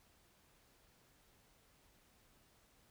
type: silence
effects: pink hiss -70 dBFS RMS until 2.9 s